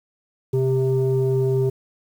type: tone pair together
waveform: sine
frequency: 130 / 394.7 Hz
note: C3 / G4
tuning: -11 / +12 cents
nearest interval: octave + perfect fifth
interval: 1923 cents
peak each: -18 dBFS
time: 0.53-1.7 s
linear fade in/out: 10 ms
effects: tanh soft clip ceiling -13 dBFS + 8-bit